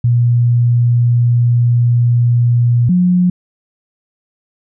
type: tone pair in turn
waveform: sine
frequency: 120 / 179.8 Hz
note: B2 / F#3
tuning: -49 / -49 cents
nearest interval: perfect fifth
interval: 700 cents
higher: second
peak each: -8 dBFS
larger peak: neither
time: 0.04-2.89 / 2.89-3.3 s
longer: first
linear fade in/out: 5 ms
effects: none